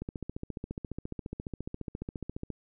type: click train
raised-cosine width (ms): 3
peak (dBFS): -23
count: 37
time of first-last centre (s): 0.02-2.503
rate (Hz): 14.5
effects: none